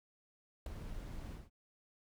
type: noise with ADSR envelope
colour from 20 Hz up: brown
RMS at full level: -34 dBFS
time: 0.66-1.5 s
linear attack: 4 ms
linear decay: 4 ms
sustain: -11 dB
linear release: 180 ms
effects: none